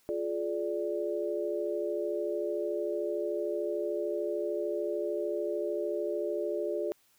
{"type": "chord", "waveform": "sine", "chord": "D diminished", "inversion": "first", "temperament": "equal with one note detuned", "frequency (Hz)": [349.2, 422.6, 587.3], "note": ["F4", "Ab4", "D5"], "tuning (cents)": [0, 30, 0], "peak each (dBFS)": -34, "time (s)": [0.09, 6.92], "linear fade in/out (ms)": 0, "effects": ["white hiss -67 dBFS RMS until 7.18 s"]}